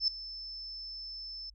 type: tone with ADSR envelope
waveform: sine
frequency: 5274 Hz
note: E8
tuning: in tune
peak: -23 dBFS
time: 0-1.5 s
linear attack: 79 ms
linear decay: 3 ms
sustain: -17 dB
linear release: 5 ms
effects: added 50 Hz sine -55 dBFS peak until 1.54 s